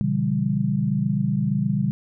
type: tone cluster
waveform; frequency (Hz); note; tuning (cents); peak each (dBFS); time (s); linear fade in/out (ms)
sine; 122 / 143.8 / 170.4 / 198.8; B2 / D3 / F3 / G3; -21 / -36 / -42 / +25; -27 / -24 / -28 / -23; 0.01-1.91; 0
effects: none